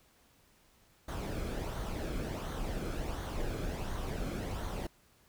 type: noise with flanger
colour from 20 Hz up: brown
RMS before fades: -37 dBFS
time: 1.08-4.87 s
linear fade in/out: 5 ms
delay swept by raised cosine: 0.39 to 1.09 ms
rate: 1.4 Hz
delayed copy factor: -0.5
effects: pink hiss -66 dBFS RMS until 5.28 s